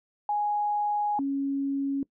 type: tone pair in turn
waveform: sine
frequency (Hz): 830.6 / 276.4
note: G#5 / C#4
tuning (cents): 0 / -5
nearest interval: octave + perfect fifth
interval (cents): 1905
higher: first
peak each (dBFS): -24 / -25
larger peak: first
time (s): 0.29-1.19 / 1.19-2.03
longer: first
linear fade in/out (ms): 2
effects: noise-tail reverb RT60 0.1 s tail -21 dB re dry